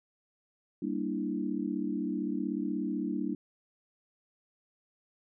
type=chord; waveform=sine; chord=E half-diminished seventh; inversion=first; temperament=equal; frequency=196 / 233.1 / 293.7 / 329.6 Hz; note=G3 / Bb3 / D4 / E4; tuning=0 / 0 / 0 / 0 cents; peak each=-36 / -36 / -34 / -37 dBFS; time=0.82-3.35 s; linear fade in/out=5 ms; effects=none

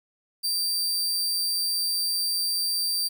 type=tone; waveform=sawtooth; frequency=4681 Hz; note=D8; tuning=7 cents flat; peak=-21 dBFS; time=0.43-3.09 s; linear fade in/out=20 ms; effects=9-bit

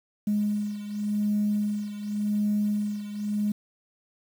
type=beating tone pair; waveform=sine; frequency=207.9 / 208.79 Hz; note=G#3 / G#3; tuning=+2 / +9 cents; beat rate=0.89 Hz; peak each=-25 / -29 dBFS; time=0.27-3.52 s; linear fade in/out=5 ms; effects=tanh soft clip ceiling -17 dBFS + 8-bit

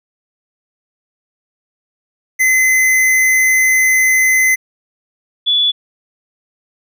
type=tone pair in turn; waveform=square / sine; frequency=2043 / 3436 Hz; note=C7 / A7; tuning=-42 / -42 cents; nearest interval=major sixth; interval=900 cents; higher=second; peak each=-10 dBFS; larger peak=neither; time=2.39-4.56 / 5.46-5.72 s; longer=first; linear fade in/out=20 ms; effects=none

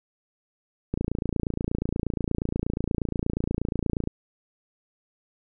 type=click train; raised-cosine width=3 ms; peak=-13 dBFS; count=90; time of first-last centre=0.94-4.074 s; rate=28.4 Hz; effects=none

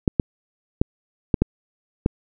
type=clicks; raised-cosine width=3 ms; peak=-3 dBFS; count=6; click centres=0.078 / 0.198 / 0.815 / 1.342 / 1.42 / 2.061 s; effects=none

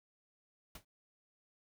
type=noise with exponential decay; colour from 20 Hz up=pink; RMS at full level=-44 dBFS; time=0.75-0.85 s; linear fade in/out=5 ms; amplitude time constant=21 ms; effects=none

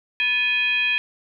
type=tone with frequency modulation; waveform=sine; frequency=2489 Hz; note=D#7; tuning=in tune; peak=-18 dBFS; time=0.2-0.98 s; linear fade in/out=0 ms; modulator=754 Hz; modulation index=0.77; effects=none

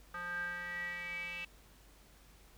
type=tone with band-pass filter sweep; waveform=square; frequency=175.7 Hz; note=F3; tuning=11 cents sharp; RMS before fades=-41 dBFS; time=0.14-1.45 s; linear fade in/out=5 ms; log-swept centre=1400 to 2600 Hz; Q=10; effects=added 49 Hz sine -61 dBFS peak until 2.57 s + pink hiss -63 dBFS RMS until 2.57 s

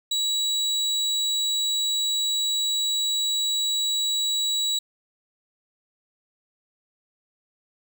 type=tone; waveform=35% pulse; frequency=3900 Hz; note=B7; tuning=23 cents flat; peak=-20 dBFS; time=0.11-4.79 s; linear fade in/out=5 ms; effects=none

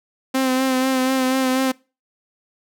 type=tone with vibrato; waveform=sawtooth; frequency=260.7 Hz; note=C4; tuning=6 cents flat; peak=-13 dBFS; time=0.34-1.72 s; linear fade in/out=10 ms; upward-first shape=sine; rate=4.1 Hz; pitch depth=29 cents each way; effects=noise-tail reverb RT60 0.3 s tail -23 dB re dry

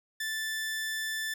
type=tone; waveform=sawtooth; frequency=1760 Hz; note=A6; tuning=in tune; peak=-28 dBFS; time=0.2-1.34 s; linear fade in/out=5 ms; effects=none

